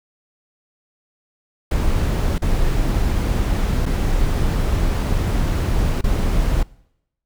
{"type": "noise with dropouts", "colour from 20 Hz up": "brown", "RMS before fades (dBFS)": -18, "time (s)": [1.71, 6.63], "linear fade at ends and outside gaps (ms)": 5, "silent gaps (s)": [[2.382, 2.419], [3.857, 3.861], [6.011, 6.039]], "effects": ["noise-tail reverb RT60 0.8 s tail -23 dB re dry"]}